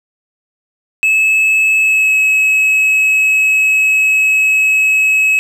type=tone with pitch glide; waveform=triangle; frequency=2595 to 2570 Hz; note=E7 to E7; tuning=-28 to -45 cents; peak=-7 dBFS; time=1.03-5.39 s; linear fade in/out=0 ms; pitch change=-17 cents; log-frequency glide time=1.8-2.16 s; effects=none